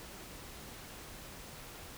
silence, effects pink hiss -49 dBFS RMS until 1.97 s

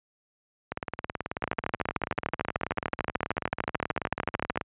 two click trains, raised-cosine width 0.5 ms, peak -10 / -15 dBFS, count 43 / 73, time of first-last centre 1.44-4.574 / 0.72-4.612 s, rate 13.4 / 18.5 Hz, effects high-pass 60 Hz 12 dB/octave + resampled to 8000 Hz

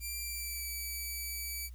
5% pulse tone with pitch glide, 2362 to 2301 Hz, D7 to D7, +9 to -36 cents, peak -28 dBFS, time 0-1.7 s, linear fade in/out 50 ms, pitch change -45 cents, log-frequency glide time 0.21-0.69 s, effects added 60 Hz sine -44 dBFS peak until 1.74 s + white hiss -68 dBFS RMS until 1.74 s

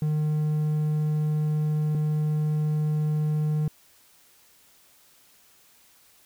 triangle tone pair in turn, 152.4 / 152.4 Hz, D#3 / D#3, -36 / -36 cents, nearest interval unison, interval 0 cents, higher neither, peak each -20 dBFS, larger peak neither, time 0.02-1.95 / 1.95-3.68 s, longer first, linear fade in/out 2 ms, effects white hiss -58 dBFS RMS until 6.25 s

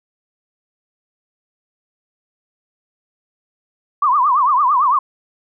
sine tone with vibrato, 1091 Hz, C#6, 28 cents flat, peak -11 dBFS, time 4.02-4.99 s, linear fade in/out 5 ms, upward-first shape triangle, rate 8.9 Hz, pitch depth 230 cents each way, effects none

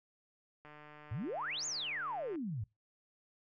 click train, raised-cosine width 0.5 ms, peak -39 dBFS, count 257, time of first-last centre 0.65-2.357 s, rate 150 Hz
sine exponential two-way sweep, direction up then down, 94.4 to 7170 to 94.4 Hz, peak -36 dBFS, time 1.11-2.64 s, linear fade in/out 5 ms, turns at 1.66 s
effects noise-tail reverb RT60 0.2 s tail -21 dB re dry

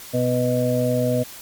harmonic tone, 124.3 Hz, B2, 12 cents sharp, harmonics 1 / 2 / 4 / 5, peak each -23 / -23 / -23 / -23 dBFS, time 0.13-1.24 s, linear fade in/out 20 ms, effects white hiss -39 dBFS RMS until 1.41 s + MP3 96 kbps

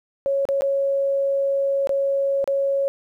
sine tone with dropouts, 552 Hz, C#5, 7 cents flat, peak -18 dBFS, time 0.26-2.88 s, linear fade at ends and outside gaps 0 ms, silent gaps 0.453-0.488 / 0.609-0.62 / 1.872-1.893 / 2.442-2.476 s, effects 10-bit

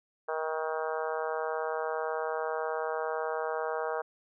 harmonic tone, 158.2 Hz, D#3, 29 cents sharp, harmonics 3 / 4 / 5 / 6 / 7 / 8 / 9 / 10, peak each -34 / -36 / -38 / -40 / -41 / -42 / -43 / -44 dBFS, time 0.28-4.02 s, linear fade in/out 10 ms, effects none

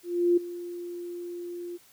sine tone with ADSR envelope, 349.2 Hz, F4, in tune, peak -17 dBFS, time 0.03-1.78 s, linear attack 340 ms, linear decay 10 ms, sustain -17 dB, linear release 26 ms, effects white hiss -58 dBFS RMS until 1.92 s

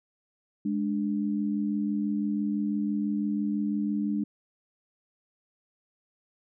sine tone pair together, 207.7 / 293.7 Hz, G#3 / D4, 0 / 0 cents, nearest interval tritone, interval 600 cents, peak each -27 / -30 dBFS, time 0.65-4.24 s, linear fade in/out 5 ms, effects none

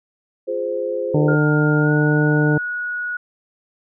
sine chord, F minor, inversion none, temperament equal with one note detuned, 349.2 / 415.3 / 520.2 Hz, F4 / Ab4 / C5, 0 / 0 / -10 cents, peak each -28 / -26 / -22 dBFS, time 0.47-1.36 s, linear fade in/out 20 ms
harmonic tone, 150.3 Hz, D3, 40 cents sharp, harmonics 1 / 2 / 3 / 4 / 5 / 6, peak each -16 / -19 / -22 / -28 / -32 / -33 dBFS, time 1.14-2.58 s, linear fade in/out 5 ms
sine tone with pitch glide, 1412 to 1458.4 Hz, F6 to F#6, +19 to -25 cents, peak -22 dBFS, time 1.28-3.17 s, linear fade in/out 5 ms, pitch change +56 cents, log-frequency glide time 1.81-1.92 s
effects none

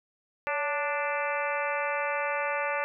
harmonic tone with a mistuned harmonic, 293.7 Hz, D4, in tune, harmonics 2 / 3 / 4 / 5 / 6 / 7 / 8 / 9, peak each -32 / -34 / -35 / -36 / -37 / -37 / -38 / -39 dBFS, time 0.47-2.84 s, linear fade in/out 0 ms, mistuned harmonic 2, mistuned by -58 cents, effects none

